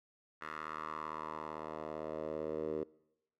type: tone with band-pass filter sweep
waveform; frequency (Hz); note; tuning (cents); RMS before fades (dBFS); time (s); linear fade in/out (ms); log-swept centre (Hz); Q
10% pulse; 77.78; D#2; 0; -41; 0.41-2.84; 10; 1500 to 430; 3.2
effects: noise-tail reverb RT60 0.9 s tail -23 dB re dry + MP3 96 kbps